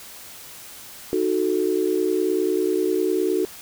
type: chord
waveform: sine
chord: D# diminished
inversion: none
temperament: equal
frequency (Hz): 311.1 / 370 / 440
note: D#4 / F#4 / A4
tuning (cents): 0 / 0 / 0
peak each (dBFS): -25 / -21 / -25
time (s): 1.13-3.45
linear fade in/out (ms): 0
effects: white hiss -41 dBFS RMS until 3.61 s